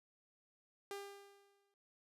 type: tone with exponential decay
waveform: sawtooth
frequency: 400 Hz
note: G4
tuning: 35 cents sharp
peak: -38 dBFS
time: 0.91-1.74 s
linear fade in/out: 1 ms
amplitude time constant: 180 ms
effects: resampled to 32000 Hz